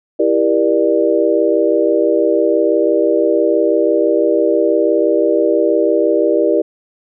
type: chord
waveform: sine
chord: E half-diminished seventh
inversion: none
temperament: just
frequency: 329.6 / 395.6 / 474.7 / 593.3 Hz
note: E4 / G4 / Bb4 / D5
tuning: 0 / +16 / +31 / +18 cents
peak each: -16 dBFS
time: 0.19-6.62 s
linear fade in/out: 10 ms
effects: none